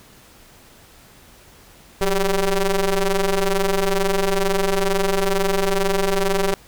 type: ring-modulated tone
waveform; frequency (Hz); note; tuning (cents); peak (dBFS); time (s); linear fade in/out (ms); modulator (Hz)
sawtooth; 192.9; G3; -28; -10; 2.01-6.54; 2; 204
effects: pink hiss -48 dBFS RMS until 6.67 s